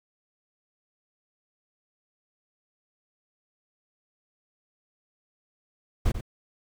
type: noise with echo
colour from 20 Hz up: brown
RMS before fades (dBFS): -22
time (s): 6.05-6.12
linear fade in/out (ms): 10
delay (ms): 91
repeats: 1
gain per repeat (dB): -10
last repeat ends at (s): 6.211
effects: none